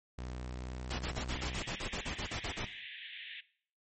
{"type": "tone with pitch glide", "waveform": "sawtooth", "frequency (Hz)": [62.2, 62.63], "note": ["B1", "B1"], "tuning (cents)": [13, 25], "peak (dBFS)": -36, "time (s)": [0.18, 1.59], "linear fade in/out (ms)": 5, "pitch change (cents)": 12, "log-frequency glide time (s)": [0.49, 0.69]}
{"type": "noise bursts", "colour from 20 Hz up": "pink", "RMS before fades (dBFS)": -38, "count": 14, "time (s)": [0.9, 2.653], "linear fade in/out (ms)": 10, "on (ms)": 89, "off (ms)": 39}
{"type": "band-pass noise", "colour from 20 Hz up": "white", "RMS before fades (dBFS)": -47, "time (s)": [1.3, 3.41], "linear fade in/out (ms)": 10, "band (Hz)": [1700, 3600], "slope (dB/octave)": 96}
{"type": "noise with exponential decay", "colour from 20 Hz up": "pink", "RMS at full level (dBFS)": -45, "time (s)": [2.12, 2.3], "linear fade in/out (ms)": 2, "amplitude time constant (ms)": 38}
{"effects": ["noise-tail reverb RT60 0.5 s tail -17 dB re dry", "MP3 32 kbps"]}